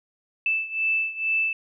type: beating tone pair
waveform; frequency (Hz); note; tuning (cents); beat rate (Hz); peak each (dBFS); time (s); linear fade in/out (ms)
sine; 2637 / 2639.2; E7 / E7; 0 / +1; 2.2; -24 / -27; 0.46-1.53; 2
effects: none

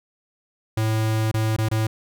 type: tone with dropouts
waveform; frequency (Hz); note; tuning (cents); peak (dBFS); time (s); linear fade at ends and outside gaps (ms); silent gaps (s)
square; 110; A2; 0; -20; 0.77-1.87; 5; 1.315-1.341 / 1.565-1.584 / 1.687-1.713
effects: none

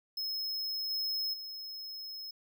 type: tone with level steps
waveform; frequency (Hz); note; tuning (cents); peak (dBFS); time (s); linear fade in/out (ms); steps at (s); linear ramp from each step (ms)
square; 5170; E8; -34; -34 / -32 / -41; 0.17-2.31; 5; 0.9 / 1.33; 10
effects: none

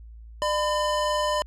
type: tone pair together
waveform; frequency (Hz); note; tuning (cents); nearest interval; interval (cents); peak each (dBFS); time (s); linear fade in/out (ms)
square; 600 / 1007.7; D5 / B5; +37 / +35; major sixth; 898; -26; 0.42-1.42; 0
effects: added 56 Hz sine -41 dBFS peak until 1.46 s + low-pass 8000 Hz 12 dB/octave

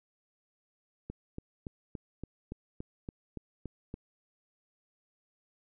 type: click train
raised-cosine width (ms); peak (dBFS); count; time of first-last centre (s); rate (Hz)
3; -26; 11; 1.1-3.941; 3.52
effects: none

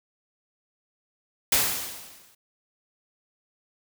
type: noise with exponential decay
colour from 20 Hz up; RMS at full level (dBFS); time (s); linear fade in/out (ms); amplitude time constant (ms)
white; -19; 1.52-2.35; 5; 180
effects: none

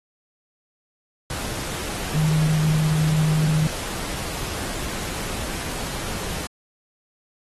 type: tone in noise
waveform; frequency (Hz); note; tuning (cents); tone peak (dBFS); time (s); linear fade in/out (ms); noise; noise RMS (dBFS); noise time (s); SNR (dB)
sine; 155.56; D#3; 0; -17; 2.14-3.67; 2; pink; -30; 1.3-6.47; +10
effects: AAC 32 kbps

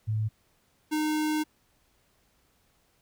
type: tone pair in turn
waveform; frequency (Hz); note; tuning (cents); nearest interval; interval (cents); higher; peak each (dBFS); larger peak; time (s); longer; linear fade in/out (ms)
sine / square; 108.5 / 306.9; A2 / D#4; -24 / -24; octave + tritone; 1800; second; -25 / -26; first; 0.07-0.29 / 0.91-1.44; second; 20
effects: pink hiss -68 dBFS RMS until 3.01 s

